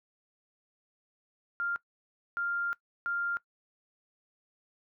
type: tone bursts at uneven times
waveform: sine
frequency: 1396.9 Hz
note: F6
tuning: in tune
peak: -29 dBFS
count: 3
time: 1.6-1.76 / 2.37-2.73 / 3.06-3.37 s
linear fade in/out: 0 ms
effects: noise-tail reverb RT60 0.1 s tail -20 dB re dry